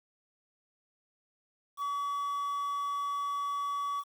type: tone with quantisation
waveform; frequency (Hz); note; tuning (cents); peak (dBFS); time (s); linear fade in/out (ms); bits
triangle; 1137; C#6; +44; -29; 1.77-4.04; 50; 9
effects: none